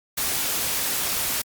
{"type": "noise", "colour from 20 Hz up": "white", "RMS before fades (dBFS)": -25, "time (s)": [0.17, 1.42], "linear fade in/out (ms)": 10, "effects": ["Opus 48 kbps"]}